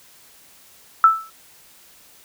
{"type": "tone with exponential decay", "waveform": "sine", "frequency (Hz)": 1318.5, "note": "E6", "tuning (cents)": 0, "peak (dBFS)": -5, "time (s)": [1.04, 1.3], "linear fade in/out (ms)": 1, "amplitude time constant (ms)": 55, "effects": ["white hiss -50 dBFS RMS until 2.24 s"]}